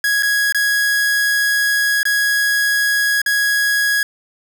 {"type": "tone with dropouts", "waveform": "45% pulse", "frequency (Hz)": 1661.2, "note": "G#6", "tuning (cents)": 0, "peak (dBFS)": -14, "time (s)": [0.04, 4.03], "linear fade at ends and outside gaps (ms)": 2, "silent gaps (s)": [[0.225, 0.231], [0.524, 0.546], [2.031, 2.053], [3.217, 3.261]], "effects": []}